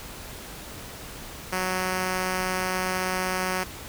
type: tone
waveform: 5% pulse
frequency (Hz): 185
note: F#3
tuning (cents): 0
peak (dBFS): -14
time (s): 1.52-3.64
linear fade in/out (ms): 10
effects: pink hiss -40 dBFS RMS until 3.88 s